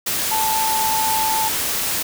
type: tone in noise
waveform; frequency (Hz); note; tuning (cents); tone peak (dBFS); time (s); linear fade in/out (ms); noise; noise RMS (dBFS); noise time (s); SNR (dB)
sine; 880; A5; 0; -19; 0.31-1.49; 10; white; -22; 0.06-2.03; 0
effects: none